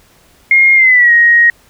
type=tone with pitch glide; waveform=sine; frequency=2136 to 1881.1 Hz; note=C7 to A#6; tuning=+35 to +15 cents; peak=-4 dBFS; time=0.51-1.5 s; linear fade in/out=2 ms; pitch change=-220 cents; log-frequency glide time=0.75-1.12 s; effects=pink hiss -48 dBFS RMS until 1.69 s